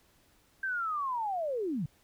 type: linear sweep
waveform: sine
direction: down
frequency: 1593 to 130.9 Hz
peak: -30 dBFS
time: 0.63-1.86 s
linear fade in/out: 5 ms
effects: pink hiss -66 dBFS RMS until 2.03 s